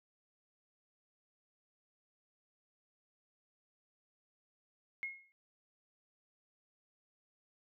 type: tone with exponential decay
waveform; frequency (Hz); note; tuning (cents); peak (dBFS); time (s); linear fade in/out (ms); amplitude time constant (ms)
sine; 2159; C#7; -46; -34; 5.03-5.32; 0; 63
effects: none